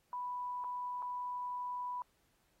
sine tone with dropouts, 987.8 Hz, B5, in tune, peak -37 dBFS, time 0.13-2.02 s, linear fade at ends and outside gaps 1 ms, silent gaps 0.64-0.644 / 1.022-1.026 s, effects pink hiss -75 dBFS RMS until 2.6 s + AAC 48 kbps

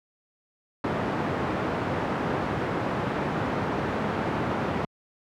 pink band-pass noise, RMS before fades -28 dBFS, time 0.84-4.85 s, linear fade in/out 2 ms, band 120 to 1400 Hz, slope 12 dB/octave, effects high-pass 60 Hz 12 dB/octave

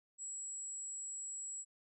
sine tone, 7750 Hz, B8, 34 cents flat, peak -39 dBFS, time 0.18-1.65 s, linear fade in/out 50 ms, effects tanh soft clip ceiling -41 dBFS

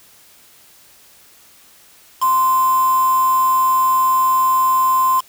sine tone with quantisation, 1040 Hz, C6, 11 cents flat, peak -12 dBFS, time 2.21-5.21 s, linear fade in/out 20 ms, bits 4, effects white hiss -48 dBFS RMS until 5.28 s

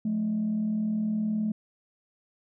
sine tone pair together, 175.7 / 215.4 Hz, F3 / A3, +11 / -37 cents, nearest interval major third, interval 352 cents, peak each -35 / -24 dBFS, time 0.05-1.52 s, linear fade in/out 5 ms, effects tanh soft clip ceiling -21 dBFS

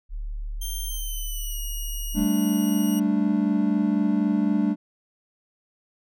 sine tone, 36.71 Hz, D1, in tune, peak -28 dBFS, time 0.09-2.27 s, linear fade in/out 50 ms
5% pulse tone with pitch glide, 3163 to 2884 Hz, G7 to F#7, +15 to -45 cents, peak -25 dBFS, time 0.61-3 s, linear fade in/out 10 ms, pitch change -160 cents, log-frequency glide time 0.86-1.6 s
triangle chord, G suspended second, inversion none, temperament equal, 196 / 220 / 293.7 Hz, G3 / A3 / D4, 0 / 0 / 0 cents, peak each -22 dBFS, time 2.14-4.76 s, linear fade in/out 50 ms
effects none

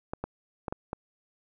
clicks, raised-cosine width 1 ms, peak -18 dBFS, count 5, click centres 0.135 / 0.24 / 0.682 / 0.725 / 0.931 s, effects none

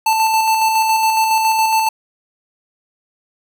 square tone with tremolo, 884 Hz, A5, 8 cents sharp, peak -12 dBFS, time 0.06-1.89 s, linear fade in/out 5 ms, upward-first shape square, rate 7.2 Hz, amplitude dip 30%, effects none

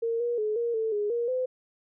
sine tone with pitch steps, 460.3 / 477.3 / 427.1 / 470.2 / 444 / 414.8 / 472.6 / 510 Hz, A#4 / A#4 / G#4 / A#4 / A4 / G#4 / A#4 / C5, -22 / +41 / +48 / +15 / +16 / -2 / +24 / -44 cents, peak -25 dBFS, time 0.02-1.46 s, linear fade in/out 10 ms, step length 180 ms, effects none

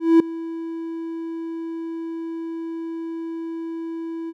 triangle tone with ADSR envelope, 329.6 Hz, E4, in tune, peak -6 dBFS, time 0-4.33 s, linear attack 200 ms, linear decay 3 ms, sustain -19 dB, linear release 41 ms, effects none

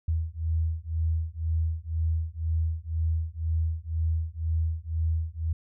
sine beating tone pair, 80 / 82 Hz, D#2 / E2, +49 / -9 cents, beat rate 2 Hz, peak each -28 dBFS, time 0.08-5.53 s, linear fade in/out 5 ms, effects none

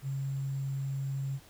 sine tone with sample-and-hold, 136.5 Hz, C#3, 26 cents flat, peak -31 dBFS, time 0.02-1.4 s, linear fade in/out 50 ms, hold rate 7350 Hz, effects pink hiss -57 dBFS RMS until 1.49 s

